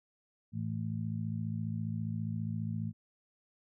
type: harmonic tone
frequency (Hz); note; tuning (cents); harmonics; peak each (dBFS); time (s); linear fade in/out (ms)
54.8; A1; -6; 2 / 3 / 4; -36 / -38 / -39; 0.52-2.93; 50
effects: none